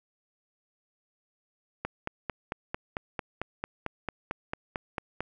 click train, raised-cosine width 0.5 ms, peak -16 dBFS, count 16, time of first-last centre 1.85-5.206 s, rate 4.47 Hz, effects none

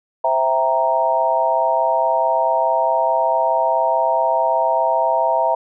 sine chord, C dominant seventh, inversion none, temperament equal, 523.3 / 659.3 / 784 / 932.3 Hz, C5 / E5 / G5 / Bb5, 0 / 0 / 0 / 0 cents, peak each -24 / -18 / -23 / -18 dBFS, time 0.24-5.55 s, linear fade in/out 5 ms, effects none

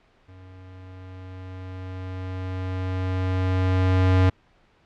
square tone with level ramp, 92.9 Hz, F#2, 7 cents sharp, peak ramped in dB -45 to -15 dBFS, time 0.28-4.3 s, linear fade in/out 10 ms, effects pink hiss -60 dBFS RMS until 4.85 s + low-pass 3000 Hz 12 dB/octave

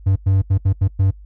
triangle tone bursts at uneven times, 96.4 Hz, G2, 28 cents flat, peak -10 dBFS, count 6, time 0.06-0.16 / 0.26-0.42 / 0.5-0.58 / 0.65-0.73 / 0.81-0.88 / 0.99-1.11 s, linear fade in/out 10 ms, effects noise-tail reverb RT60 0.1 s tail -23 dB re dry + added 50 Hz sine -37 dBFS peak until 1.25 s

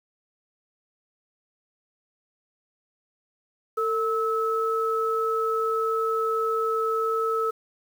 sine tone pair together, 449.8 / 1299 Hz, A4 / E6, +38 / -26 cents, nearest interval octave + tritone, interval 1836 cents, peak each -25 dBFS, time 3.77-7.51 s, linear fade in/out 10 ms, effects 8-bit

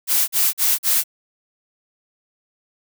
blue noise bursts, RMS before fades -17 dBFS, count 4, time 0.07-1.039 s, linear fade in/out 50 ms, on 210 ms, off 43 ms, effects none

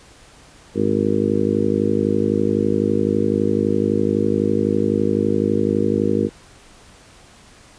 harmonic tone with a mistuned harmonic, 51.91 Hz, G#1, in tune, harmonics 2 / 3 / 4 / 5 / 6 / 7 / 8 / 9, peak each -27 / -32 / -22 / -23 / -24 / -23 / -25 / -23 dBFS, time 0.74-6.3 s, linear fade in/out 50 ms, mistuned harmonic 2, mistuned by -51 cents, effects pink hiss -47 dBFS RMS until 7.78 s + resampled to 22050 Hz

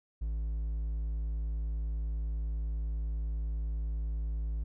triangle tone with hard clipping, 55 Hz, A1, in tune, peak -32 dBFS, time 0.21-4.64 s, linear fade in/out 10 ms, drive 6 dB, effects none

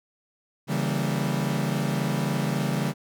40% pulse chord, C# diminished seventh, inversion none, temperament equal with one note detuned, 141.1 / 164.81 / 196 / 233.1 Hz, C#3 / E3 / G3 / Bb3, +31 / 0 / 0 / 0 cents, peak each -27 / -29 / -29 / -31 dBFS, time 0.67-2.94 s, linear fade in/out 50 ms, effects none

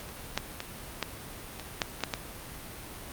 clicks, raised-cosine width 0.2 ms, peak -27 / -9 / -17 / -11 / -21 / -8 / -23 / -9 / -12 dBFS, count 9, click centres 0.09 / 0.376 / 0.604 / 1.027 / 1.597 / 1.818 / 2.006 / 2.037 / 2.138 s, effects pink hiss -43 dBFS RMS until 3.12 s + Opus 48 kbps

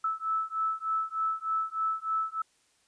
sine beating tone pair, 1308 / 1311.3 Hz, E6 / E6, -14 / -9 cents, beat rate 3.3 Hz, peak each -31 dBFS, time 0.04-2.42 s, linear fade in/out 5 ms, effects white hiss -68 dBFS RMS until 2.87 s + resampled to 22050 Hz

